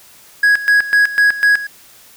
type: tone with tremolo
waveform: triangle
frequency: 1661.2 Hz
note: G#6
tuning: in tune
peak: -6 dBFS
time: 0.43-1.67 s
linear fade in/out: 5 ms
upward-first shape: square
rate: 4 Hz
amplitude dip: 80%
effects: white hiss -44 dBFS RMS until 2.16 s